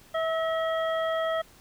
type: harmonic tone with a mistuned harmonic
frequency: 649 Hz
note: E5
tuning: 27 cents flat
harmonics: 1 / 2 / 3 / 5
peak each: -26 / -32 / -36 / -40 dBFS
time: 0.14-1.42 s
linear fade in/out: 10 ms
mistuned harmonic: 3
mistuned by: -32 cents
effects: pink hiss -55 dBFS RMS until 1.6 s